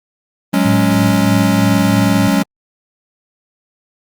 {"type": "chord", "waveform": "square", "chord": "F# suspended second", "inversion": "none", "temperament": "equal", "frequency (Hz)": [185, 207.7, 277.2], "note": ["F#3", "G#3", "C#4"], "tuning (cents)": [0, 0, 0], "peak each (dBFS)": -16, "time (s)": [0.53, 2.43], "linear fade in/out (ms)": 10}
{"type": "tone with tremolo", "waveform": "sine", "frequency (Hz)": 110, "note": "A2", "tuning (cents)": 0, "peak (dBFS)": -14, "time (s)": [0.65, 2.28], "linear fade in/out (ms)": 5, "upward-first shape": "triangle", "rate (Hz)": 3.2, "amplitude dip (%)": 50}
{"effects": ["Opus 32 kbps"]}